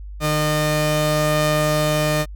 sawtooth tone pair together, 152.2 / 608.4 Hz, D#3 / D#5, -38 / -39 cents, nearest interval 2 octaves, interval 2399 cents, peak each -16 dBFS, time 0.2-2.26 s, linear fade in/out 50 ms, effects added 50 Hz sine -31 dBFS peak until 2.35 s

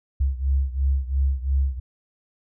sine beating tone pair, 66.8 / 69.7 Hz, C2 / C#2, +36 / +10 cents, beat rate 2.9 Hz, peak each -21 / -24 dBFS, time 0.2-1.8 s, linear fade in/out 10 ms, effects none

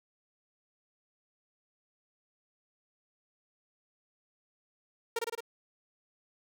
sawtooth tone with echo, 462.8 Hz, A#4, 13 cents flat, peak -25 dBFS, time 5.16-5.19 s, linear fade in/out 5 ms, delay 54 ms, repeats 4, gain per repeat -2 dB, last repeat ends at 5.406 s, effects none

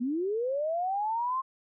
sine linear sweep, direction up, 229.3 to 1071 Hz, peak -27 dBFS, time 0-1.42 s, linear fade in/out 20 ms, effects none

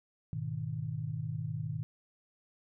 sine chord, G# minor, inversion none, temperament equal, 103.83 / 123.47 / 155.56 Hz, G#2 / B2 / D#3, 0 / 0 / 0 cents, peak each -40 / -38 / -37 dBFS, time 0.33-1.83 s, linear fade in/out 0 ms, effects none

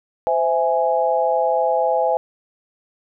sine chord, C augmented, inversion none, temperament equal with one note detuned, 515.5 / 659.3 / 830.6 Hz, C5 / E5 / G#5, -26 / 0 / 0 cents, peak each -20 dBFS, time 0.27-2.17 s, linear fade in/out 0 ms, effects none

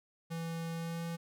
square tone with pitch glide, 165.6 to 167.81 Hz, E3 to E3, +8 to +31 cents, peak -37 dBFS, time 0.3-1.17 s, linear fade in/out 20 ms, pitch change +23 cents, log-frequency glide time 0.73-1.05 s, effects none

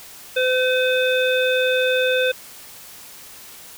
harmonic tone, 510 Hz, C5, 44 cents flat, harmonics 1 / 3 / 5 / 7, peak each -18 / -23 / -25 / -26 dBFS, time 0.36-2.32 s, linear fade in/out 10 ms, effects white hiss -41 dBFS RMS until 3.77 s

